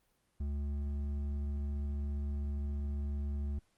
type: tone with hard clipping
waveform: sine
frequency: 71.5 Hz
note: D2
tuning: 46 cents flat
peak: -35 dBFS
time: 0.4-3.59 s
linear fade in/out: 5 ms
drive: 7 dB
effects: pink hiss -75 dBFS RMS until 3.77 s + Opus 32 kbps